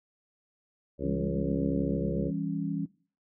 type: harmonic tone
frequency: 69 Hz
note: C#2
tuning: 7 cents flat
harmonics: 1 / 2 / 3 / 4 / 5 / 6 / 7 / 8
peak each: -38 / -38 / -38 / -38 / -38 / -38 / -38 / -38 dBFS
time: 0.98-2.32 s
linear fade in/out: 50 ms
type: chord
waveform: sine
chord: C# diminished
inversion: first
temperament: just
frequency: 166.31 / 199.57 / 277.2 Hz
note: E3 / G3 / C#4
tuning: +16 / +31 / 0 cents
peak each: -33 / -35 / -33 dBFS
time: 1.03-2.86 s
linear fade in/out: 10 ms
effects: noise-tail reverb RT60 0.4 s tail -19 dB re dry